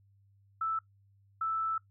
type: tone pair in turn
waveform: sine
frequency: 1318.5 / 1318.5 Hz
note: E6 / E6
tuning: 0 / 0 cents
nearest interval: unison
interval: 0 cents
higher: neither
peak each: -29 / -29 dBFS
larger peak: neither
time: 0.61-0.79 / 1.41-1.78 s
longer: second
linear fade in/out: 5 ms
effects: noise-tail reverb RT60 0.1 s tail -19 dB re dry + added 99 Hz sine -62 dBFS peak until 1.9 s